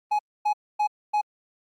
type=tone bursts; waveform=triangle; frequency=839 Hz; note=G#5; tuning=17 cents sharp; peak=-18 dBFS; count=4; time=0.11-1.214 s; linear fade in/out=10 ms; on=81 ms; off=260 ms; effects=Opus 32 kbps